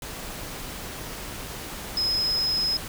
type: tone in noise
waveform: sine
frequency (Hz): 5110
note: D#8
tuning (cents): +45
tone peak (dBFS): -22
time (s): 1.97-2.77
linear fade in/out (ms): 2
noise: pink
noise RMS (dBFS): -36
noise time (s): 0.02-2.88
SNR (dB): +11
effects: none